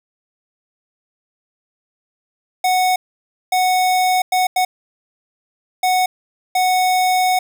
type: tone bursts at uneven times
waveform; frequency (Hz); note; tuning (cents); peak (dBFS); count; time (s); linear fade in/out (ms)
square; 738; F#5; -5; -14; 6; 2.64-2.96 / 3.52-4.22 / 4.32-4.47 / 4.56-4.65 / 5.83-6.06 / 6.55-7.39; 5
effects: 9-bit